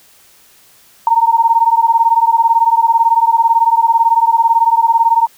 sine beating tone pair, 910 / 928 Hz, A#5 / A#5, -42 / -8 cents, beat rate 18 Hz, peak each -11 dBFS, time 1.07-5.27 s, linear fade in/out 2 ms, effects white hiss -47 dBFS RMS until 5.37 s

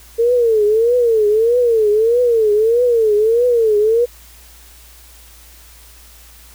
sine tone with vibrato, 453.1 Hz, A#4, 49 cents flat, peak -10 dBFS, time 0.18-4.06 s, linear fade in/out 20 ms, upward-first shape triangle, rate 1.6 Hz, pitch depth 170 cents each way, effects added 58 Hz sine -43 dBFS peak until 6.54 s + white hiss -44 dBFS RMS until 6.54 s

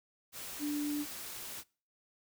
sine tone in noise, 293.7 Hz, D4, in tune, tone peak -32 dBFS, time 0.59-1.06 s, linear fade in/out 50 ms, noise white, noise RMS -44 dBFS, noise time 0.32-1.64 s, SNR +9 dB, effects noise-tail reverb RT60 0.4 s tail -24 dB re dry

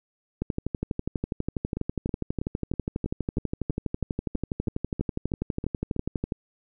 two click trains, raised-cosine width 3 ms, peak -17 / -14 dBFS, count 14 / 73, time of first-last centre 1.77-5.964 / 0.42-6.322 s, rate 3.1 / 12.2 Hz, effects none

